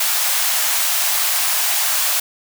white high-pass noise, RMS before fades -18 dBFS, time 0-2.2 s, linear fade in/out 5 ms, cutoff 620 Hz, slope 48 dB/octave, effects none

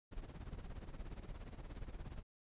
brown noise with tremolo, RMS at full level -45 dBFS, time 0.11-2.23 s, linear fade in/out 20 ms, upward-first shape sine, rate 17 Hz, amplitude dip 75%, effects resampled to 8000 Hz

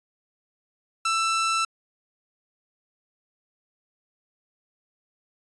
sawtooth tone, 1330 Hz, E6, 15 cents sharp, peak -18 dBFS, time 1.05-1.65 s, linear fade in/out 5 ms, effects resampled to 22050 Hz

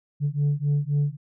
sine beating tone pair, 143.1 / 146.9 Hz, D3 / D3, -45 / +1 cents, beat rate 3.8 Hz, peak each -22 dBFS, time 0.2-1.17 s, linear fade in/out 50 ms, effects tanh soft clip ceiling -17 dBFS

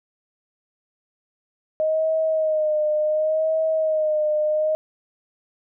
sine tone with vibrato, 622.3 Hz, D#5, in tune, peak -18 dBFS, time 1.8-4.75 s, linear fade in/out 0 ms, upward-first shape sine, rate 0.69 Hz, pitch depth 43 cents each way, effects none

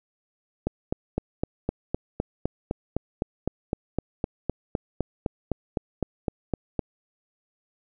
click train, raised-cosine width 2 ms, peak -11 dBFS, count 25, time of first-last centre 0.67-6.792 s, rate 3.92 Hz, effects none

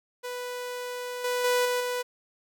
sawtooth tone with level steps, 493.9 Hz, B4, in tune, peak -29 / -22 / -18 / -21 / -24 dBFS, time 0.23-2.03 s, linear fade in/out 20 ms, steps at 1.24 / 1.44 / 1.65 / 1.8 s, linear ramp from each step 5 ms, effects none

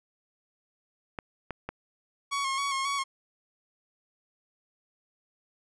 clicks, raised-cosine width 0.5 ms, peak -19 dBFS, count 3, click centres 1.188 / 1.507 / 1.69 s
sawtooth tone with vibrato, 1100 Hz, C#6, 14 cents flat, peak -24 dBFS, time 2.31-3.04 s, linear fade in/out 20 ms, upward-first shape square, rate 3.7 Hz, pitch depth 34 cents each way
effects resampled to 22050 Hz

